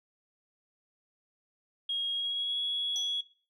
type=tone with pitch glide; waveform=sine; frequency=3274 to 3352 Hz; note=G#7 to G#7; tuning=-25 to +15 cents; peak=-29 dBFS; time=1.89-3.21 s; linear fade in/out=5 ms; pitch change=+40 cents; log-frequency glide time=2.12-2.59 s
type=tone with exponential decay; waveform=sine; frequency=5940 Hz; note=F#8; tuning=6 cents sharp; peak=-32 dBFS; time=2.96-3.22 s; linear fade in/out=0 ms; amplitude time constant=55 ms
effects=noise-tail reverb RT60 0.4 s tail -18 dB re dry + tanh soft clip ceiling -23 dBFS